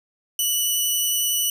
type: tone with vibrato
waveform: 10% pulse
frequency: 2960 Hz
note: F#7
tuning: in tune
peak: -12 dBFS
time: 0.39-1.5 s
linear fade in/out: 2 ms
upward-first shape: triangle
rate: 11 Hz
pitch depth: 10 cents each way
effects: none

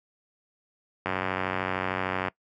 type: click train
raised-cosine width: 0.5 ms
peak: -12 dBFS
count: 115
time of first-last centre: 1.06-2.283 s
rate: 93.2 Hz
effects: noise-tail reverb RT60 0.1 s tail -22 dB re dry + high-pass 100 Hz 12 dB/octave

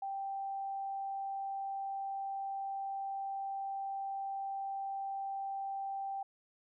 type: tone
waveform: sine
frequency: 784 Hz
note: G5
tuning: in tune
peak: -36 dBFS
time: 0.02-6.23 s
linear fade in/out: 5 ms
effects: none

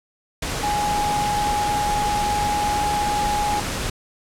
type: tone in noise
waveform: sine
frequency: 830.6 Hz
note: G#5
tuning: in tune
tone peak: -20 dBFS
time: 0.63-3.6 s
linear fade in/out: 5 ms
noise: pink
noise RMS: -26 dBFS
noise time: 0.42-3.9 s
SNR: +3 dB
effects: low-pass 10000 Hz 12 dB/octave

